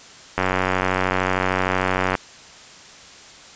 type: click train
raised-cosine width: 0.5 ms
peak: -4 dBFS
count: 166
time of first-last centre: 0.38-2.152 s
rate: 93.1 Hz
effects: white hiss -43 dBFS RMS until 3.55 s + resampled to 16000 Hz